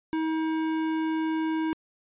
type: tone with tanh clipping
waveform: sine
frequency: 318.4 Hz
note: D#4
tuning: 40 cents sharp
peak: -27 dBFS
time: 0.13-1.73 s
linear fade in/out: 0 ms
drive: 17 dB
effects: resampled to 8000 Hz